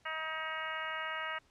harmonic tone, 316.8 Hz, D#4, 31 cents sharp, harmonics 2 / 3 / 4 / 5 / 6 / 7 / 8 / 9, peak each -46 / -45 / -41 / -43 / -42 / -45 / -53 / -46 dBFS, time 0.05-1.39 s, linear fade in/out 10 ms, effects pink hiss -68 dBFS RMS until 1.5 s + low-pass 7000 Hz 12 dB/octave

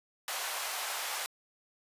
pink high-pass noise, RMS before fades -36 dBFS, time 0.28-1.26 s, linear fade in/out 0 ms, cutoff 670 Hz, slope 24 dB/octave, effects resampled to 32000 Hz

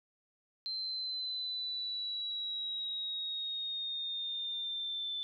sine exponential sweep, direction down, 4121 to 3520 Hz, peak -35 dBFS, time 0.66-5.23 s, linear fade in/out 0 ms, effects none

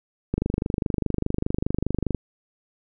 click train, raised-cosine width 3 ms, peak -10 dBFS, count 46, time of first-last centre 0.34-2.147 s, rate 24.9 Hz, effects none

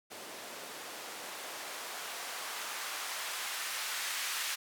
blue noise with band-pass filter sweep, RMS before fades -40 dBFS, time 0.1-4.56 s, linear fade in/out 20 ms, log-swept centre 360 to 1700 Hz, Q 0.81, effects none

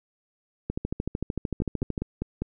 two click trains, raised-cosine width 3 ms, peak -15 / -15 dBFS, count 5 / 18, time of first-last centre 1.62-2.42 / 0.7-1.978 s, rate 5 / 13.3 Hz, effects none

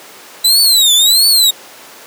sawtooth tone with vibrato, 3945 Hz, B7, 3 cents flat, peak -4 dBFS, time 0.44-1.51 s, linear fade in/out 10 ms, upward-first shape triangle, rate 1.5 Hz, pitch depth 240 cents each way, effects pink hiss -35 dBFS RMS until 2.06 s + high-pass 400 Hz 12 dB/octave

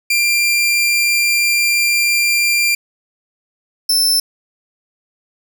sawtooth tone pair in turn, 2379 / 5307 Hz, D7 / E8, +22 / +11 cents, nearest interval octave + major second, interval 1389 cents, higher second, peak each -9 dBFS, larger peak neither, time 0.1-2.75 / 3.89-4.2 s, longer first, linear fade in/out 5 ms, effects none

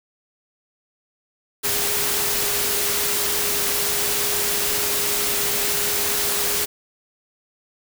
sine tone in noise, 410.7 Hz, G#4, 19 cents flat, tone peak -32 dBFS, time 1.63-6.66 s, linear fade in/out 20 ms, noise white, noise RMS -22 dBFS, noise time 1.63-6.66 s, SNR -13 dB, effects none

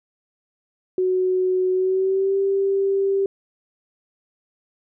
sine tone with pitch glide, 370 to 392 Hz, F#4 to G4, 0 to 0 cents, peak -17 dBFS, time 0.98-3.26 s, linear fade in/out 2 ms, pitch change +100 cents, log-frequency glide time 1.72-2.37 s, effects none

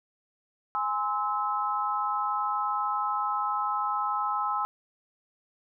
sine chord, Ab augmented, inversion none, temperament just, 830.6 / 1038.3 / 1297.8 Hz, Ab5 / C6 / E6, 0 / -14 / -27 cents, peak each -31 / -31 / -29 dBFS, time 0.75-4.65 s, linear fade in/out 0 ms, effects none

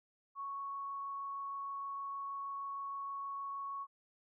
sine tone with frequency modulation, 1108.7 Hz, C#6, in tune, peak -39 dBFS, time 0.35-3.87 s, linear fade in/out 50 ms, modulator 26.4 Hz, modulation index 0.25, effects none

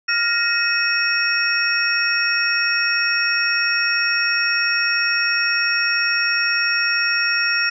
sine tone cluster, 1405 / 1867 / 2556 / 5510 Hz, F6 / A#6 / D#7 / F8, +10 / +2 / +46 / -24 cents, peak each -22 dBFS, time 0.08-7.7 s, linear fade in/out 10 ms, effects none

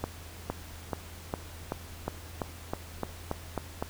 accelerating click train, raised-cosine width 1 ms, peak -16 dBFS, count 12, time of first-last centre 0.04-3.825 s, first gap 460 ms, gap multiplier 0.94, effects added 83 Hz sine -45 dBFS peak until 3.89 s + pink hiss -48 dBFS RMS until 3.89 s

